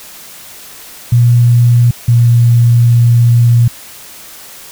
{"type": "tone pair in turn", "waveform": "sine", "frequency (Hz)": [120, 118.69], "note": ["B2", "A#2"], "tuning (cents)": [-49, 32], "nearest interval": "unison", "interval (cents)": 19, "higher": "first", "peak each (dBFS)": -4, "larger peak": "neither", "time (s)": [[1.12, 1.91], [2.08, 3.68]], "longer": "second", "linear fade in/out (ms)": 5, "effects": ["white hiss -33 dBFS RMS until 4.71 s"]}